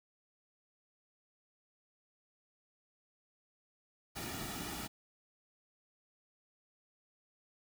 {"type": "noise with comb filter", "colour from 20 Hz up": "pink", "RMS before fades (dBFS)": -42, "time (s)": [4.15, 4.88], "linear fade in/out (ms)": 20, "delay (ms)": 1.9, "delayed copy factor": -0.65, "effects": []}